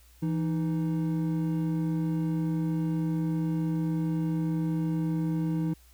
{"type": "tone pair together", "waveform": "triangle", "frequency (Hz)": [165, 311.5], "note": ["E3", "D#4"], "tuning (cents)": [2, 2], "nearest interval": "major seventh", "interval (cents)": 1100, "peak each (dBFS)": [-25, -29], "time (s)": [0.22, 5.74], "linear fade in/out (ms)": 10, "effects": ["added 60 Hz sine -55 dBFS peak until 5.93 s", "white hiss -61 dBFS RMS until 5.93 s"]}